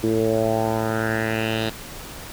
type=tone with low-pass filter sweep; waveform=10% pulse; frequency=111.2 Hz; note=A2; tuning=19 cents sharp; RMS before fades=-22 dBFS; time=0.03-1.7 s; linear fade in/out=10 ms; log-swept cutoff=350 to 3900 Hz; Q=3.4; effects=pink hiss -37 dBFS RMS until 2.32 s